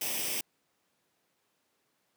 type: noise with comb filter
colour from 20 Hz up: white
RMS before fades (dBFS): -33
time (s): 0.01-0.41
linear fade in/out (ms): 5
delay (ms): 0.36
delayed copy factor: +0.65
effects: pink hiss -75 dBFS RMS until 2.16 s + high-pass 200 Hz 12 dB/octave